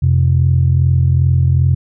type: tone pair together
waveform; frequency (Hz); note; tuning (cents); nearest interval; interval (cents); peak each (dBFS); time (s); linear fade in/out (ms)
sine; 88.4 / 130.93; F2 / C3; +22 / +2; perfect fifth; 680; -11; 0.02-1.75; 10
effects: tanh soft clip ceiling -2 dBFS